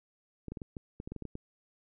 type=clicks; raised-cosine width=3 ms; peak=-27 dBFS; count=12; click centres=0.483 / 0.52 / 0.572 / 0.618 / 0.768 / 1.001 / 1.075 / 1.12 / 1.163 / 1.223 / 1.253 / 1.354 s; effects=none